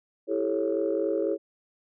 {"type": "chord", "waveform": "sine", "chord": "A dominant seventh", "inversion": "second", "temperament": "just", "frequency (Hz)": [330, 396, 440, 550], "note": ["E4", "G4", "A4", "C#5"], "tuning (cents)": [2, 18, 0, -14], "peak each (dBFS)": -29, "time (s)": [0.27, 1.38], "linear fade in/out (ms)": 50, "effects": ["tanh soft clip ceiling -15 dBFS"]}